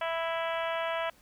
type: harmonic tone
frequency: 330 Hz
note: E4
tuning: 2 cents sharp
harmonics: 2 / 3 / 4 / 5 / 6 / 7 / 8 / 9 / 10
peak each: -32 / -36 / -38 / -40 / -42 / -43 / -44 / -45 / -46 dBFS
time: 0.01-1.1 s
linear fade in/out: 5 ms
effects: pink hiss -61 dBFS RMS until 1.21 s